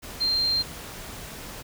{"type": "tone in noise", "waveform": "sine", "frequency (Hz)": 4175, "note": "C8", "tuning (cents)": -5, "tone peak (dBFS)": -21, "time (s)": [0.2, 0.63], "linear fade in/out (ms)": 20, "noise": "pink", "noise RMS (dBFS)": -39, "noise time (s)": [0.02, 1.63], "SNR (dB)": 15, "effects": []}